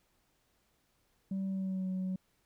sine tone with pitch glide, 192.7 to 186.57 Hz, G3 to F#3, -29 to +15 cents, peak -30 dBFS, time 1.31-2.16 s, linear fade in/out 5 ms, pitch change -56 cents, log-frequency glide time 1.47-1.88 s, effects tanh soft clip ceiling -31 dBFS + pink hiss -74 dBFS RMS until 2.45 s

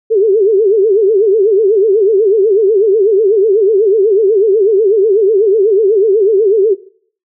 sine tone with vibrato, 414 Hz, G#4, 5 cents flat, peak -6 dBFS, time 0.1-6.75 s, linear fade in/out 20 ms, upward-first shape sine, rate 8.1 Hz, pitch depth 170 cents each way, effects noise-tail reverb RT60 0.5 s tail -18 dB re dry

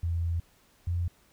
sine tone pair in turn, 84.4 / 86.97 Hz, E2 / F2, +41 / -7 cents, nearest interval minor second, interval 52 cents, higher second, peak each -26 dBFS, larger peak neither, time 0.03-0.4 / 0.87-1.08 s, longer first, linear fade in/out 5 ms, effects pink hiss -63 dBFS RMS until 1.32 s

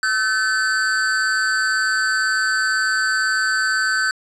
square tone with amplitude modulation, 1525 Hz, G6, 48 cents flat, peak -14 dBFS, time 0.03-4.11 s, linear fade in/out 2 ms, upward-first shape sine, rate 218 Hz, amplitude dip 80%, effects resampled to 22050 Hz + 7-bit

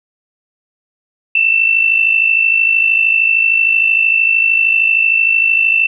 sine tone with amplitude modulation, 2674 Hz, E7, 24 cents sharp, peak -6 dBFS, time 1.35-5.87 s, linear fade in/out 5 ms, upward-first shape sine, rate 53.1 Hz, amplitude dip 65%, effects none

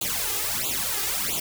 white noise with flanger, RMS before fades -27 dBFS, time 0.01-1.4 s, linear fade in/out 5 ms, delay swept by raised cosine 0.27 to 2.47 ms, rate 1.5 Hz, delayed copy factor +0.95, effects none

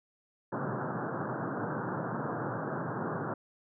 pink band-pass noise, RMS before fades -35 dBFS, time 0.52-3.34 s, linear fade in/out 5 ms, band 110 to 1600 Hz, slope 96 dB/octave, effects none

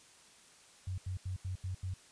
sine tone bursts, 92.8 Hz, F#2, 6 cents sharp, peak -35 dBFS, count 6, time 0.87-1.94 s, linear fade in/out 5 ms, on 110 ms, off 82 ms, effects white hiss -60 dBFS RMS until 2.11 s + resampled to 22050 Hz

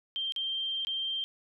sine tone with dropouts, 3159 Hz, G7, 13 cents sharp, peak -30 dBFS, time 0.16-1.24 s, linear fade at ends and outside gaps 0 ms, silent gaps 0.322-0.362 / 0.849-0.87 s, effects none

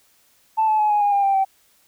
sine tone with pitch steps, 880 / 863.9 / 848.1 / 832.5 / 817.3 / 802.3 / 787.6 / 773.2 Hz, A5 / A5 / G#5 / G#5 / G#5 / G5 / G5 / G5, 0 / -32 / +36 / +4 / -28 / +40 / +8 / -24 cents, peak -14 dBFS, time 0.57-1.45 s, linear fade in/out 20 ms, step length 110 ms, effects tanh soft clip ceiling -11 dBFS + white hiss -59 dBFS RMS until 1.87 s

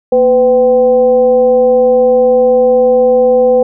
sine tone with frequency modulation, 503 Hz, B4, 32 cents sharp, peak -5 dBFS, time 0.12-3.63 s, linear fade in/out 5 ms, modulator 269 Hz, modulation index 0.44, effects none

